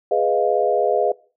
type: chord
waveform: sine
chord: F half-diminished seventh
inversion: first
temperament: equal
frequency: 415.3 / 493.9 / 622.3 / 698.5 Hz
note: Ab4 / Cb5 / Eb5 / F5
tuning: 0 / 0 / 0 / 0 cents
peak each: -21 dBFS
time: 0.11-1.12 s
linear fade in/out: 5 ms
effects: noise-tail reverb RT60 0.4 s tail -23 dB re dry